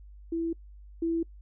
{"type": "tone pair in turn", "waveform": "sine", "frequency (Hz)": [331.8, 331.8], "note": ["E4", "E4"], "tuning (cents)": [11, 11], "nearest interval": "unison", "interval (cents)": 0, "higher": "neither", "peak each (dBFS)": [-27, -25], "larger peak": "second", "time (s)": [[0.32, 0.53], [1.02, 1.23]], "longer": "neither", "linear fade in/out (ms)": 5, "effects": ["noise-tail reverb RT60 0.1 s tail -25 dB re dry", "added 50 Hz sine -46 dBFS peak until 1.41 s"]}